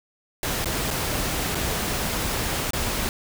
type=noise with dropouts; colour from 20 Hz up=pink; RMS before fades=-26 dBFS; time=0.43-3.09 s; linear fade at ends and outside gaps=1 ms; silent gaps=0.645-0.657 / 0.905-0.91 / 1.548-1.553 / 2.707-2.733 s; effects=none